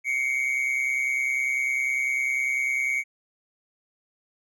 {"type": "tone pair together", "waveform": "triangle", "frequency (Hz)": [2131, 2261], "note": ["C7", "C#7"], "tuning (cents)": [31, 34], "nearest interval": "minor second", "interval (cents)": 103, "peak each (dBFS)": [-26, -23], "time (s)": [0.04, 3.04], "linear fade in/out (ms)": 50, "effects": []}